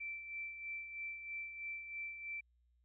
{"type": "tone with tremolo", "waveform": "sine", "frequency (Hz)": 2336, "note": "D7", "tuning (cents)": -10, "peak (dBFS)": -40, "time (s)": [0, 2.41], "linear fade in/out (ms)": 10, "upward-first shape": "sine", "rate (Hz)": 3.1, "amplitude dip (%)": 55, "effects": ["added 60 Hz sine -70 dBFS peak until 2.84 s"]}